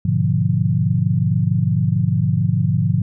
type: chord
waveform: sine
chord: G# diminished seventh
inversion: none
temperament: equal with one note detuned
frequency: 103.83 / 123.47 / 148.02 / 174.61 Hz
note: G#2 / B2 / D3 / F3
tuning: 0 / 0 / +14 / 0 cents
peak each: -20 dBFS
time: 0.05-3.02 s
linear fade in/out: 5 ms
effects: none